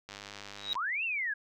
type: click train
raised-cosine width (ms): 0.2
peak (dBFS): -26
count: 68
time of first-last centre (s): 0.09-0.753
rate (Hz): 101
type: tone with exponential growth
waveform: sine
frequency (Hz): 3822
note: A#7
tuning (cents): +43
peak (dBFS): -26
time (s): 0.53-0.73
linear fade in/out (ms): 0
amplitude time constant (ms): 43
type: linear two-way sweep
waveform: sine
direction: up then down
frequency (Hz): 896 to 2786 to 1597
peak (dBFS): -30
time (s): 0.75-1.34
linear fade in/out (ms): 10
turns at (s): 1.04
effects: none